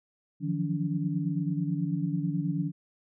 sine tone cluster, 151.9 / 171.4 / 180.5 / 286.4 Hz, D#3 / F3 / F#3 / D4, -41 / -32 / -43 / -43 cents, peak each -31 / -31 / -35 / -33 dBFS, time 0.4-2.72 s, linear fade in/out 50 ms, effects none

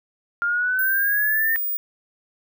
sine exponential sweep, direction up, 1396.9 to 1824 Hz, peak -19 dBFS, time 0.42-1.56 s, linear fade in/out 0 ms
sine tone, 15000 Hz, A#9, 10 cents sharp, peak -22 dBFS, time 0.79-1.77 s, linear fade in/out 0 ms
effects none

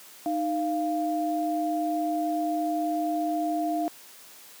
sine tone pair together, 308.8 / 693.8 Hz, D#4 / F5, -13 / -12 cents, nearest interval octave + major second, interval 1401 cents, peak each -27 dBFS, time 0.26-3.88 s, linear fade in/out 0 ms, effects white hiss -49 dBFS RMS until 4.6 s + high-pass 200 Hz 12 dB/octave

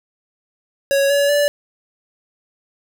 square tone with pitch steps, 554.4 / 567.4 / 580.6 Hz, C#5 / C#5 / D5, 0 / +40 / -20 cents, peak -14 dBFS, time 0.91-1.48 s, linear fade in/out 0 ms, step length 190 ms, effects none

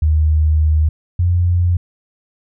sine tone pair in turn, 77.4 / 87.99 Hz, D#2 / F2, -9 / +13 cents, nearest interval major second, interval 222 cents, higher second, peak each -10 / -11 dBFS, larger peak first, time 0.02-0.89 / 1.19-1.77 s, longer first, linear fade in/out 5 ms, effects none

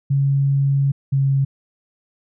sine tone pair in turn, 138.59 / 136.76 Hz, C#3 / C#3, 0 / -23 cents, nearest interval unison, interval 23 cents, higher first, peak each -14 dBFS, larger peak neither, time 0.1-0.92 / 1.12-1.45 s, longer first, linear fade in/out 10 ms, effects none

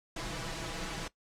pink noise with comb filter, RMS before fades -38 dBFS, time 0.16-1.08 s, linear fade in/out 5 ms, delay 6.1 ms, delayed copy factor +0.8, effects noise-tail reverb RT60 0.1 s tail -18 dB re dry + low-pass 7000 Hz 12 dB/octave

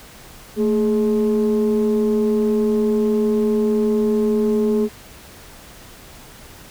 sine tone pair together, 221.9 / 418.9 Hz, A3 / G#4, +15 / +15 cents, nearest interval major seventh, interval 1100 cents, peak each -16 dBFS, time 0.56-4.89 s, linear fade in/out 50 ms, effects tanh soft clip ceiling -11 dBFS + pink hiss -42 dBFS RMS until 6.7 s

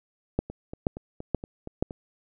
two click trains, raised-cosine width 2 ms, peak -10 / -23 dBFS, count 4 / 7, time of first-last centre 0.39-1.825 / 0.5-1.908 s, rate 2.09 / 4.26 Hz, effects none

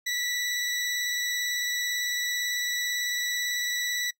20% pulse tone with vibrato, 1959 Hz, B6, 15 cents flat, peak -22 dBFS, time 0.06-4.11 s, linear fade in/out 10 ms, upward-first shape triangle, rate 18 Hz, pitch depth 15 cents each way, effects noise-tail reverb RT60 0.1 s tail -21 dB re dry

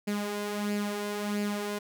sawtooth tone with flanger, 206.3 Hz, G#3, 11 cents flat, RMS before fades -32 dBFS, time 0.07-1.79 s, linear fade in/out 10 ms, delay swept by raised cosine 0.41 to 2.91 ms, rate 1.5 Hz, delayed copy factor +0.55, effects none

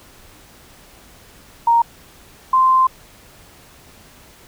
sine tone pair in turn, 932.3 / 1041.7 Hz, A#5 / C6, 0 / -8 cents, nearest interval major second, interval 192 cents, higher second, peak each -10 dBFS, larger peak neither, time 1.67-1.82 / 2.53-2.87 s, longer second, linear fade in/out 5 ms, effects pink hiss -46 dBFS RMS until 4.47 s

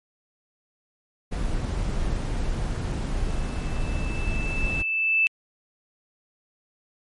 brown noise, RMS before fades -26 dBFS, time 1.31-4.83 s, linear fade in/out 20 ms
sine tone with exponential growth, 2637 Hz, E7, in tune, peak -16 dBFS, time 3.1-5.27 s, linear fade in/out 0 ms, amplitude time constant 470 ms
effects MP3 48 kbps

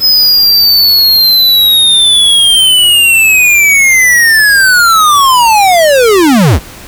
square linear sweep, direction down, 5110 to 49 Hz, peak -4 dBFS, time 0-6.6 s, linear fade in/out 50 ms, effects pink hiss -30 dBFS RMS until 6.87 s

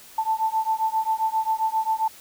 sine beating tone pair, 880 / 887.5 Hz, A5 / A5, 0 / +15 cents, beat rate 7.5 Hz, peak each -24 dBFS, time 0.18-2.08 s, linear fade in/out 5 ms, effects white hiss -47 dBFS RMS until 2.2 s

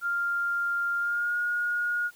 sine tone with pitch glide, 1396.9 to 1436.2 Hz, F6 to F6, 0 to +48 cents, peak -25 dBFS, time 0.01-2.11 s, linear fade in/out 50 ms, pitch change +48 cents, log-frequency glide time 0.98-1.37 s, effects white hiss -57 dBFS RMS until 2.15 s

